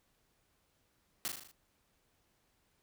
white noise with echo, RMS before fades -36 dBFS, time 1.25-1.28 s, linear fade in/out 0 ms, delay 39 ms, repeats 6, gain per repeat -4 dB, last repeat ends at 1.514 s, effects pink hiss -75 dBFS RMS until 2.82 s

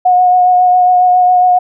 sine tone with vibrato, 726 Hz, F#5, 33 cents flat, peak -5 dBFS, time 0.05-1.59 s, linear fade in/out 10 ms, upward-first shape triangle, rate 7.3 Hz, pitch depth 19 cents each way, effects none

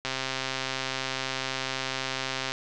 click train, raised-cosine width 0.2 ms, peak -12 dBFS, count 327, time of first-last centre 0.05-2.52 s, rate 132 Hz, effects low-pass 7000 Hz 12 dB/octave

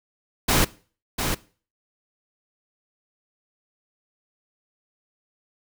pink noise with echo, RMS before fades -19 dBFS, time 0.48-0.65 s, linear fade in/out 10 ms, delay 700 ms, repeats 1, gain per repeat -6 dB, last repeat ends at 1.35 s, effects noise-tail reverb RT60 0.4 s tail -20 dB re dry

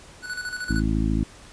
square tone with tremolo, 1480 Hz, F#6, in tune, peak -28 dBFS, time 0.22-0.83 s, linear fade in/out 50 ms, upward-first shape square, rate 13 Hz, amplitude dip 60%
harmonic tone, 53.9 Hz, A1, 35 cents flat, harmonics 1 / 2 / 3 / 4 / 5 / 6, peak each -24 / -28 / -29 / -27 / -28 / -31 dBFS, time 0.69-1.24 s, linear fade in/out 10 ms
effects pink hiss -47 dBFS RMS until 1.52 s + resampled to 22050 Hz

